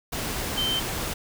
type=tone in noise; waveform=sine; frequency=3107 Hz; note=G7; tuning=16 cents flat; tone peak=-24 dBFS; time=0.57-0.8 s; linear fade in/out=10 ms; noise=pink; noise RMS=-30 dBFS; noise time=0.12-1.14 s; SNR=+3 dB; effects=none